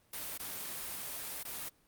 white noise with dropouts, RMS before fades -41 dBFS, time 0.13-1.69 s, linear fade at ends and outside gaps 5 ms, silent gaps 0.377-0.396 / 1.431-1.45 s, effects pink hiss -69 dBFS RMS until 1.87 s + Opus 32 kbps

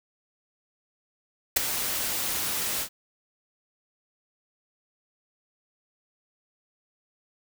white noise with ADSR envelope, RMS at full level -17 dBFS, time 1.56-2.89 s, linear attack 10 ms, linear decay 7 ms, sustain -12 dB, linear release 82 ms, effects none

